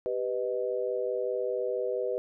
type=chord; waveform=sine; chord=G augmented; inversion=none; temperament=equal with one note detuned; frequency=392 / 496.7 / 622.3 Hz; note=G4 / B4 / D#5; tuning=0 / +10 / 0 cents; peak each=-33 / -30 / -35 dBFS; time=0.06-2.18 s; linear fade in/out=0 ms; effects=none